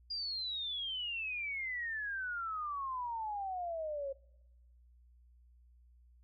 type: exponential sweep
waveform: sine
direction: down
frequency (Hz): 4859 to 537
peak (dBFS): -36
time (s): 0.1-4.13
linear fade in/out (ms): 10
effects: noise-tail reverb RT60 1.0 s tail -26 dB re dry + added 60 Hz sine -60 dBFS peak until 6.23 s